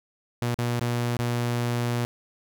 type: tone with dropouts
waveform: sawtooth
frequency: 120 Hz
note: B2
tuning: 49 cents flat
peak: -20 dBFS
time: 0.42-2.05 s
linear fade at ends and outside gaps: 0 ms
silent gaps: 0.544-0.587 / 0.796-0.81 / 1.168-1.191 s
effects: none